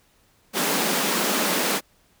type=high-pass noise; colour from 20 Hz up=pink; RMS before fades=-23 dBFS; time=0.53-1.81 s; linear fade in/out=50 ms; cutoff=170 Hz; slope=96 dB/octave; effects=pink hiss -61 dBFS RMS until 2.2 s